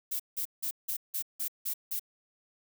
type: noise bursts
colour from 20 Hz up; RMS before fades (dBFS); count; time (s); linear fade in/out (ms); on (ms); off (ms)
violet; -33; 8; 0.11-1.996; 10; 87; 170
effects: none